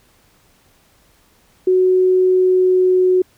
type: tone with pitch glide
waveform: sine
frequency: 370 to 367.9 Hz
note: F#4 to F#4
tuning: 0 to -10 cents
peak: -10 dBFS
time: 1.67-3.22 s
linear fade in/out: 5 ms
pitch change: -10 cents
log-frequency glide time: 2.27-3.1 s
effects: pink hiss -55 dBFS RMS until 3.37 s

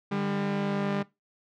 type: tone pair together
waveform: sawtooth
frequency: 150 / 200.2 Hz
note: D3 / G3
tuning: +37 / +37 cents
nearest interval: perfect fourth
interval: 500 cents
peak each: -29 / -24 dBFS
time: 0.11-1.03 s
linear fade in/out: 10 ms
effects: noise-tail reverb RT60 0.2 s tail -19 dB re dry + low-pass 3000 Hz 12 dB/octave

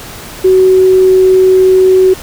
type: tone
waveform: sine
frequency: 374.6 Hz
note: F#4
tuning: 21 cents sharp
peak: -3 dBFS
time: 0.44-2.14 s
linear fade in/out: 10 ms
effects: pink hiss -28 dBFS RMS until 2.22 s

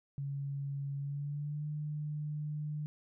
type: tone with pitch glide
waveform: sine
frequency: 140 to 150.05 Hz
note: C#3 to D3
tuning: +18 to +38 cents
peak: -35 dBFS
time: 0.18-2.86 s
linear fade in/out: 0 ms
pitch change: +120 cents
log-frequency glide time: 0.97-1.66 s
effects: none

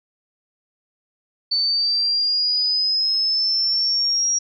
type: linear sweep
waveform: sine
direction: up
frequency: 4500 to 5680 Hz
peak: -17 dBFS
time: 1.51-4.39 s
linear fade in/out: 10 ms
effects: none

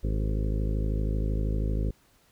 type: harmonic tone with a mistuned harmonic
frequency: 52.8 Hz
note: G#1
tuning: 29 cents sharp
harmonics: 1 / 2 / 3 / 4 / 5 / 6 / 7 / 8 / 9 / 10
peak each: -26 / -32 / -36 / -38 / -40 / -42 / -43 / -44 / -45 / -46 dBFS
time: 0.03-1.91 s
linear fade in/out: 10 ms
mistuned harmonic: 7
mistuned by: +56 cents
effects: pink hiss -63 dBFS RMS until 2.31 s

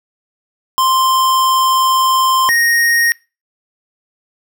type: tone pair in turn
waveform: square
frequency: 1046.5 / 1864.7 Hz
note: C6 / A#6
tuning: 0 / 0 cents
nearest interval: minor seventh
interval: 1000 cents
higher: second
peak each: -11 dBFS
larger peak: neither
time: 0.78-2.49 / 2.49-3.12 s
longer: first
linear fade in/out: 0 ms
effects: noise-tail reverb RT60 0.3 s tail -24 dB re dry

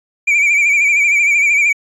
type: tone with vibrato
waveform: triangle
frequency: 2328 Hz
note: D7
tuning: 16 cents flat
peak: -8 dBFS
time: 0.27-1.73 s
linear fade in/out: 10 ms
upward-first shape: sine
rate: 13 Hz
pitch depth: 64 cents each way
effects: resampled to 24000 Hz

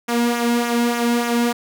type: tone with flanger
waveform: sawtooth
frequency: 237.5 Hz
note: A#3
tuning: 33 cents sharp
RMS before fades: -19 dBFS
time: 0.08-1.53 s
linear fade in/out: 10 ms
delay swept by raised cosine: 0.22 to 1.72 ms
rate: 3.4 Hz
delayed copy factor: -0.55
effects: none

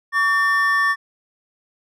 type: tone pair together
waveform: triangle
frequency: 1134 / 1800.1 Hz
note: C#6 / A6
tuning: +39 / +39 cents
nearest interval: minor sixth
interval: 800 cents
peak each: -18 / -15 dBFS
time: 0.12-0.96 s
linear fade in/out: 50 ms
effects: none

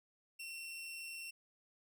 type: tone with amplitude modulation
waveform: sawtooth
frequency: 2714 Hz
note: E7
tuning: 50 cents sharp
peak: -40 dBFS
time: 0.39-1.31 s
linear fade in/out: 10 ms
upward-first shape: sine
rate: 158 Hz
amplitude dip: 30%
effects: none

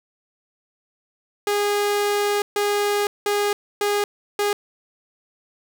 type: tone bursts at uneven times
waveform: sawtooth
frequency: 410.5 Hz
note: G#4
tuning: 20 cents flat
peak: -15 dBFS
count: 5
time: 1.47-2.42 / 2.56-3.07 / 3.26-3.53 / 3.81-4.04 / 4.39-4.53 s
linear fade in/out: 2 ms
effects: none

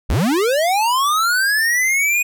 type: linear sweep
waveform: square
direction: up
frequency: 33.19 to 2489 Hz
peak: -15 dBFS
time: 0.09-2.23 s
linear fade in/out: 10 ms
effects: none

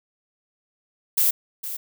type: noise with echo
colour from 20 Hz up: violet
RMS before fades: -19 dBFS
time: 1.17-1.31 s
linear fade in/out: 10 ms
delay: 460 ms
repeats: 1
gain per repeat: -12 dB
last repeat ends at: 1.77 s
effects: none

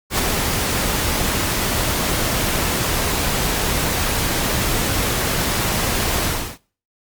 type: noise with ADSR envelope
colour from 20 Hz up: pink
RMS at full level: -17 dBFS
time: 0.1-6.58 s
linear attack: 81 ms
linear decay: 25 ms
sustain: -3 dB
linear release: 320 ms
effects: noise-tail reverb RT60 0.4 s tail -21 dB re dry + Opus 48 kbps

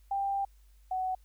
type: tone pair in turn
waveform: sine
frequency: 791 / 746.6 Hz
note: G5 / F#5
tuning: +15 / +15 cents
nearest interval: minor second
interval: 100 cents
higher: first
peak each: -28 / -29 dBFS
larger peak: first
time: 0.11-0.45 / 0.91-1.15 s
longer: first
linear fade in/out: 5 ms
effects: added 50 Hz sine -56 dBFS peak until 1.24 s + white hiss -71 dBFS RMS until 1.24 s

